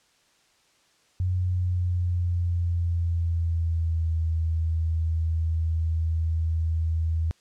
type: tone with pitch glide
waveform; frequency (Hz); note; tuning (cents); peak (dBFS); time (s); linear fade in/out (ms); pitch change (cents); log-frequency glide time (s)
sine; 91.1 to 81.16; F#2 to E2; -26 to -26; -22; 1.2-7.31; 0; -200; 1.32-4.15
effects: white hiss -63 dBFS RMS until 7.4 s + low-pass 7000 Hz 12 dB/octave